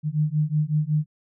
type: beating tone pair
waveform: sine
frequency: 149.4 / 154.8 Hz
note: D3 / D#3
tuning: +30 / -9 cents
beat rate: 5.4 Hz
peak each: -23 dBFS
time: 0.03-1.06 s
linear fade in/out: 50 ms
effects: none